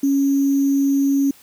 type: tone with sample-and-hold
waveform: sine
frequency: 277.2 Hz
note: C#4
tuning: in tune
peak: -14 dBFS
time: 0.03-1.31 s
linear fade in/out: 5 ms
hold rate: 6300 Hz
effects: white hiss -49 dBFS RMS until 1.42 s